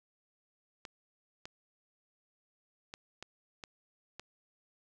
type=clicks; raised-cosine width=0.2 ms; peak=-26 dBFS; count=6; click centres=0.852 / 1.455 / 2.939 / 3.226 / 3.638 / 4.196 s; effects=none